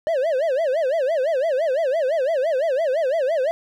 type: tone with vibrato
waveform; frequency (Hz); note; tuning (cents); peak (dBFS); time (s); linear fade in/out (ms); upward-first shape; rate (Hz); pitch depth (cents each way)
triangle; 583; D5; -13; -16; 0.07-3.51; 0; sine; 5.9; 250
effects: none